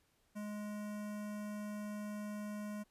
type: tone with notch filter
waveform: square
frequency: 208.8 Hz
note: G#3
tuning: 10 cents sharp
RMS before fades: -43 dBFS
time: 0.35-2.84 s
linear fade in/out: 20 ms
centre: 3900 Hz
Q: 1
effects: pink hiss -75 dBFS RMS until 2.9 s + resampled to 32000 Hz